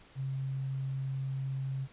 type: tone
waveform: sine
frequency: 134.2 Hz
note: C3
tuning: 44 cents sharp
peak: -32 dBFS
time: 0.15-1.88 s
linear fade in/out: 50 ms
effects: pink hiss -58 dBFS RMS until 1.92 s + resampled to 8000 Hz